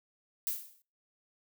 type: noise with exponential decay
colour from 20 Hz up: violet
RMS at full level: -30 dBFS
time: 0.47-0.82 s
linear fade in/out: 0 ms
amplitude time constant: 74 ms
effects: noise-tail reverb RT60 0.4 s tail -26 dB re dry